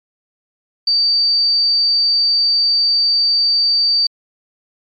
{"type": "tone", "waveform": "sine", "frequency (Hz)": 4624, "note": "D8", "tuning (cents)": -28, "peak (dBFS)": -11, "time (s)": [0.87, 4.07], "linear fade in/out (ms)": 5, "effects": ["MP3 64 kbps"]}